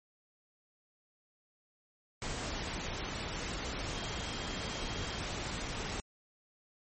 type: tone in noise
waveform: sine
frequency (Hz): 3222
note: G7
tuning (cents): +47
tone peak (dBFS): -48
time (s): 3.95-5.19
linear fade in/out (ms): 0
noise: pink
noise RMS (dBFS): -38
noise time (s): 2.22-6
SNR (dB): -13
effects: MP3 32 kbps